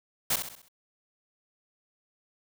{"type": "noise with echo", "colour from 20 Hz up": "white", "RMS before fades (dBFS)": -26, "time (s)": [0.3, 0.36], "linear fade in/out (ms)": 5, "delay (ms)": 65, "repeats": 5, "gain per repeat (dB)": -7, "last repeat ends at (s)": 0.685, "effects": []}